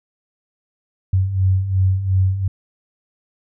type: beating tone pair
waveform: sine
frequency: 92.5 / 95.3 Hz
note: F#2 / G2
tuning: 0 / -48 cents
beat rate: 2.8 Hz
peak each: -21 / -15 dBFS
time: 1.13-2.48 s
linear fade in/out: 5 ms
effects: none